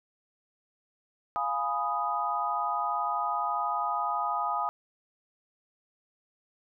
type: chord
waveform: sine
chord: F half-diminished seventh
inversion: none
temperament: equal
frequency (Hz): 698.5 / 830.6 / 987.8 / 1244.5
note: F5 / Ab5 / Cb6 / Eb6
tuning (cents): 0 / 0 / 0 / 0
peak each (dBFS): -35 / -32 / -35 / -30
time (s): 1.36-4.69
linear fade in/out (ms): 0
effects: none